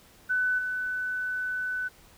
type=tone with level steps; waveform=sine; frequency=1500 Hz; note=F#6; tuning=23 cents sharp; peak=-23 / -28 dBFS; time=0.29-1.89 s; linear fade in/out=20 ms; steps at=0.58 s; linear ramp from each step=10 ms; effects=pink hiss -56 dBFS RMS until 2.17 s